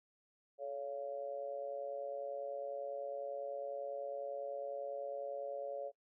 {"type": "tone with amplitude modulation", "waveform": "sine", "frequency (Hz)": 562, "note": "C#5", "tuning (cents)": 24, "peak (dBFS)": -35, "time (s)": [0.58, 5.92], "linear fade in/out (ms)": 50, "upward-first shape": "sine", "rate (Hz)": 130, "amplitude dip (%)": 90, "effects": ["noise-tail reverb RT60 0.1 s tail -22 dB re dry"]}